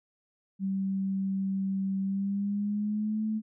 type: tone with pitch glide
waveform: sine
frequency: 193.3 to 217 Hz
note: G3 to A3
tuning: -24 to -24 cents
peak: -27 dBFS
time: 0.59-3.42 s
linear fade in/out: 50 ms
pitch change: +200 cents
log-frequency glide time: 2.02-3.24 s
effects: none